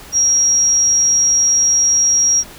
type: tone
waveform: sine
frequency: 5650 Hz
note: F8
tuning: 19 cents sharp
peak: -10 dBFS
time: 0.12-2.44 s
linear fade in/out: 50 ms
effects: pink hiss -37 dBFS RMS until 2.58 s